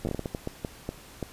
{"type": "slowing click train", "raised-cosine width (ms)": 2, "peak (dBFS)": -17, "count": 13, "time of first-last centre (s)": [0.05, 1.227], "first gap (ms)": 9, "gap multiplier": 1.39, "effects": ["pink hiss -49 dBFS RMS until 1.32 s", "resampled to 32000 Hz"]}